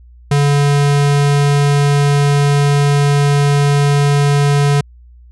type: tone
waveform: square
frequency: 143.2 Hz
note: D3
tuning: 43 cents flat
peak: -10 dBFS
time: 0.31-4.81 s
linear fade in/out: 5 ms
effects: added 60 Hz sine -38 dBFS peak until 5.31 s + resampled to 24000 Hz